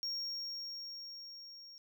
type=tone with level ramp; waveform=triangle; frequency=5560 Hz; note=F8; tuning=9 cents flat; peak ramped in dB=-34 to -50 dBFS; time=0.03-1.78 s; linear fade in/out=0 ms; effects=none